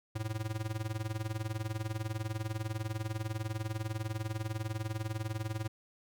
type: tone with tremolo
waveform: square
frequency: 109.2 Hz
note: A2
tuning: 13 cents flat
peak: -31 dBFS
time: 0.15-5.68 s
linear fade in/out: 10 ms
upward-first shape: triangle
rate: 20 Hz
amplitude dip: 95%
effects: none